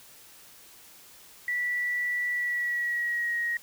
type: tone with pitch glide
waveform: sine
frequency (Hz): 1957 to 1887.1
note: B6 to A#6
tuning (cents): -16 to +21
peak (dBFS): -26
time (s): 1.48-3.57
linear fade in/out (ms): 2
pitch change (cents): -63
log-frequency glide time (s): 2.32-3.38
effects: white hiss -52 dBFS RMS until 3.62 s